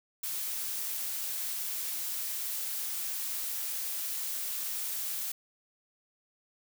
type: noise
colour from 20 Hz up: blue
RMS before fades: -35 dBFS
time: 0.23-5.32 s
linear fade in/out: 5 ms
effects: none